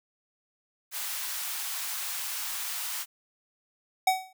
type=high-pass noise; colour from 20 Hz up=white; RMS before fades=-34 dBFS; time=0.91-3.06 s; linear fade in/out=50 ms; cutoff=800 Hz; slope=24 dB/octave
type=tone with exponential decay; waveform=square; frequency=753 Hz; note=F#5; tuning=30 cents sharp; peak=-18 dBFS; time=4.07-4.33 s; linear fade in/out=5 ms; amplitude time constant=55 ms
effects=none